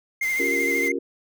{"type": "tone with vibrato", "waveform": "triangle", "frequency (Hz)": 2093, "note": "C7", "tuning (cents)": 0, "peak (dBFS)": -20, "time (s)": [0.21, 0.92], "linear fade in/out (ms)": 5, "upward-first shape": "sine", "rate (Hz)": 13, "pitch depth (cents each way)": 33}
{"type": "noise", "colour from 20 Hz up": "white", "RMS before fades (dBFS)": -38, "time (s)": [0.22, 0.89], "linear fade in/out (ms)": 10}
{"type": "chord", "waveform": "sine", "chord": "G half-diminished seventh", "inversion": "second", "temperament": "equal with one note detuned", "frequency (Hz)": [277.2, 351.5, 392, 466.2], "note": ["Db4", "F4", "G4", "Bb4"], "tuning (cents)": [0, 11, 0, 0], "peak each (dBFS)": [-29, -29, -31, -29], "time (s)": [0.39, 0.99], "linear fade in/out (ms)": 10}
{"effects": []}